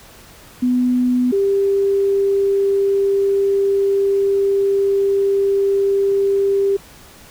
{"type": "tone pair in turn", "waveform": "sine", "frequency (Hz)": [249.1, 395.4], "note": ["B3", "G4"], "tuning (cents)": [15, 15], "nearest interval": "minor sixth", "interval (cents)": 800, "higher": "second", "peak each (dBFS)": -13, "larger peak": "neither", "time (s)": [[0.62, 1.32], [1.32, 6.77]], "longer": "second", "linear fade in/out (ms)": 10, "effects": ["pink hiss -43 dBFS RMS until 7.3 s"]}